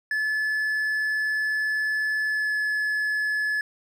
triangle tone with pitch glide, 1726 to 1714.1 Hz, A6 to A6, -34 to -46 cents, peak -21 dBFS, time 0.11-3.61 s, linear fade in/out 2 ms, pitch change -12 cents, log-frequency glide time 2.26-2.54 s, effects none

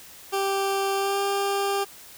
20% pulse tone with pitch glide, 392 to 397.7 Hz, G4 to G4, 0 to +25 cents, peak -18 dBFS, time 0.32-1.85 s, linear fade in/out 20 ms, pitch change +25 cents, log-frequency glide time 0.95-1.19 s, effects white hiss -46 dBFS RMS until 2.17 s

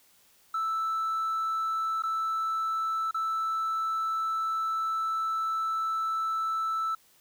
triangle tone with dropouts, 1318.5 Hz, E6, in tune, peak -24 dBFS, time 0.54-6.95 s, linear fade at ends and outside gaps 5 ms, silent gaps 2.023-2.035 / 3.111-3.144 s, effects tanh soft clip ceiling -22 dBFS + white hiss -62 dBFS RMS until 7.2 s

